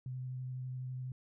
sine tone with vibrato, 128 Hz, C3, 38 cents flat, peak -38 dBFS, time 0.06-1.12 s, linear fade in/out 2 ms, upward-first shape triangle, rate 12 Hz, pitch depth 14 cents each way, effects none

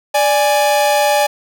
45% pulse tone pair together, 587.3 / 830.6 Hz, D5 / G#5, 0 / 0 cents, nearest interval tritone, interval 600 cents, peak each -14 dBFS, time 0.14-1.27 s, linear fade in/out 10 ms, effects none

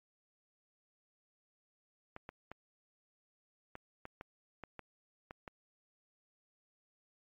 clicks, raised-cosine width 0.5 ms, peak -30 dBFS, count 10, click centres 2.164 / 2.291 / 2.516 / 3.754 / 4.054 / 4.211 / 4.637 / 4.793 / 5.309 / 5.478 s, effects MP3 48 kbps

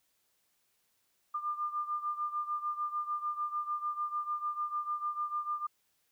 sine beating tone pair, 1199 / 1205.7 Hz, D6 / D6, +36 / +45 cents, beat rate 6.7 Hz, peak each -34 / -38 dBFS, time 1.34-5.67 s, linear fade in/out 10 ms, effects white hiss -75 dBFS RMS until 6.11 s

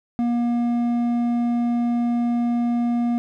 sine tone with hard clipping, 238.2 Hz, A#3, 38 cents sharp, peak -20 dBFS, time 0.19-3.18 s, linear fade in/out 0 ms, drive 6 dB, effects none

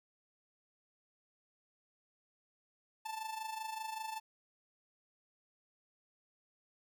45% pulse tone with amplitude modulation, 880 Hz, A5, in tune, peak -37 dBFS, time 3.05-4.2 s, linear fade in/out 10 ms, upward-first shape sine, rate 25.2 Hz, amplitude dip 65%, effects none

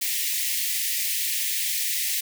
white high-pass noise, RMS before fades -26 dBFS, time 0.01-2.21 s, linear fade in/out 10 ms, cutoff 1800 Hz, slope 96 dB/octave, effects none

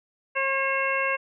harmonic tone, 540 Hz, C#5, 45 cents flat, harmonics 1 / 2 / 3 / 4 / 5, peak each -29 / -29 / -29 / -29 / -29 dBFS, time 0.35-1.17 s, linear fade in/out 20 ms, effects none

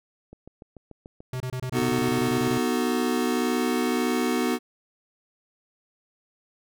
click train, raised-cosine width 2 ms, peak -30 dBFS, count 13, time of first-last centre 0.33-2.079 s, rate 6.86 Hz
square tone bursts, 127.8 Hz, C3, 40 cents flat, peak -29 dBFS, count 13, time 1.33-2.578 s, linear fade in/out 2 ms, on 72 ms, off 26 ms
square chord, B dominant seventh, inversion none, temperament just, 246.9 / 308.7 / 370.4 / 444.5 Hz, B3 / D#4 / F#4 / A4, 0 / -14 / +2 / +18 cents, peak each -26 / -31 / -29 / -32 dBFS, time 1.72-4.59 s, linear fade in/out 50 ms
effects none

